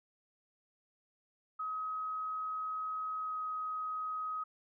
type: tone with pitch glide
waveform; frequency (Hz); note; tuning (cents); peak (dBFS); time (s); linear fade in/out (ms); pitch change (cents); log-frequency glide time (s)
sine; 1269 to 1261.7; D#6 to D#6; +34 to +24; -35; 1.59-4.44; 10; -10; 3.19-3.37
effects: none